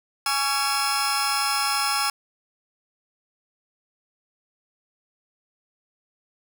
sawtooth tone cluster, 831 / 1122 / 1364 / 5160 Hz, G#5 / C#6 / F6 / E8, +1 / +21 / -41 / -38 cents, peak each -24 dBFS, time 0.26-2.1 s, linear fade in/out 2 ms, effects none

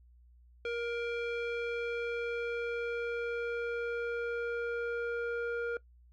square tone with low-pass filter sweep, 471 Hz, A#4, 18 cents sharp, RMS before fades -35 dBFS, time 0.65-5.77 s, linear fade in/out 2 ms, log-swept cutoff 2700 to 1500 Hz, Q 1.8, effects noise-tail reverb RT60 0.1 s tail -20 dB re dry + added 60 Hz sine -57 dBFS peak until 6.12 s

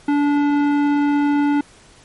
sine tone with tanh clipping, 289.2 Hz, D4, 27 cents flat, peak -16 dBFS, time 0.08-1.61 s, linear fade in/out 5 ms, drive 15 dB, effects pink hiss -48 dBFS RMS until 2.04 s + MP3 48 kbps

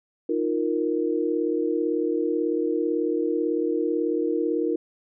sine chord, Eb suspended second, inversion none, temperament equal, 311.1 / 349.2 / 466.2 Hz, Eb4 / F4 / Bb4, 0 / 0 / 0 cents, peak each -26 dBFS, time 0.29-4.76 s, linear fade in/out 5 ms, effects none

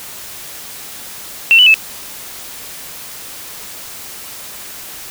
sine tone with pitch steps, 2701 / 2974 / 2615 Hz, E7 / F#7 / E7, +42 / +8 / -15 cents, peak -4 dBFS, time 1.51-1.741 s, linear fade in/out 0 ms, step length 77 ms, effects white hiss -31 dBFS RMS until 5.1 s

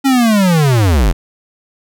square linear sweep, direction down, 277.2 to 36.93 Hz, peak -9 dBFS, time 0.04-1.13 s, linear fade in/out 20 ms, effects none

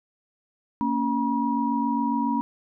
sine tone cluster, 231.3 / 278.6 / 960 Hz, A#3 / C#4 / B5, -13 / +9 / -49 cents, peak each -26 dBFS, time 0.81-2.41 s, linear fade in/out 0 ms, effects none

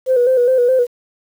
sine tone with vibrato, 502 Hz, B4, 28 cents sharp, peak -9 dBFS, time 0.06-0.87 s, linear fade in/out 50 ms, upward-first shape square, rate 4.8 Hz, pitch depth 55 cents each way, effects tanh soft clip ceiling -5 dBFS + 7-bit

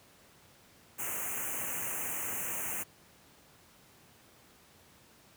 white band-stop noise, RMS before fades -36 dBFS, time 0.98-2.84 s, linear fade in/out 20 ms, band 2900 to 6200 Hz, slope 96 dB/octave, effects pink hiss -60 dBFS RMS until 5.36 s + high-pass 80 Hz 12 dB/octave

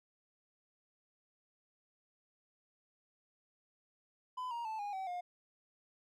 triangle tone with pitch steps, 1008 / 940.5 / 877.5 / 818.8 / 763.9 / 712.8 Hz, B5 / A#5 / A5 / G#5 / G5 / F5, +35 / +15 / -5 / -25 / -45 / +35 cents, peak -36 dBFS, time 4.37-5.21 s, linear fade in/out 10 ms, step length 140 ms, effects none

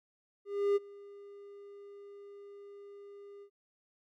triangle tone with ADSR envelope, 403.7 Hz, G#4, 49 cents flat, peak -22 dBFS, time 0.45-3.5 s, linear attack 310 ms, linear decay 25 ms, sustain -24 dB, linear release 79 ms, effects none

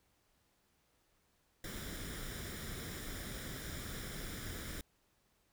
pink noise with comb filter, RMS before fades -44 dBFS, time 1.64-4.81 s, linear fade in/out 2 ms, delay 0.56 ms, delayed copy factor +0.6, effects pink hiss -75 dBFS RMS until 5.52 s

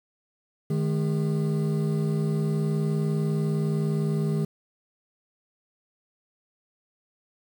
triangle tone cluster, 154.5 / 214.1 / 402.8 Hz, D#3 / A3 / G4, -12 / -47 / +47 cents, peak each -22 / -28 / -30 dBFS, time 0.7-4.45 s, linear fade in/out 5 ms, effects 8-bit

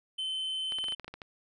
triangle tone, 3067 Hz, G7, 38 cents flat, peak -30 dBFS, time 0.18-0.95 s, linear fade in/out 10 ms
clicks, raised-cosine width 0.3 ms, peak -26 dBFS, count 10, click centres 0.722 / 0.786 / 0.841 / 0.884 / 0.923 / 0.997 / 1.045 / 1.08 / 1.14 / 1.218 s
effects resampled to 24000 Hz

